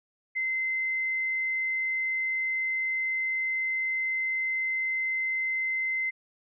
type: tone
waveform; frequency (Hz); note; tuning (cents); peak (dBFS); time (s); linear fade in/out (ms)
sine; 2066; C7; -22; -26; 0.35-6.11; 20
effects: none